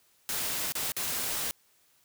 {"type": "noise with dropouts", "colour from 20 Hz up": "white", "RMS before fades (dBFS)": -32, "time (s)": [0.29, 1.51], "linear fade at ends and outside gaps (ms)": 0, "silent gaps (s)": [[0.721, 0.753], [0.919, 0.966]], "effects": ["white hiss -66 dBFS RMS until 2.04 s"]}